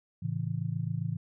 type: chord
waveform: sine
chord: A major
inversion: none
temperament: just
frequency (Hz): 110 / 137.5 / 165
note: A2 / C#3 / E3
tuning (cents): 0 / -14 / +2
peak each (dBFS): -34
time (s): 0.22-1.17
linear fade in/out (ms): 10
effects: none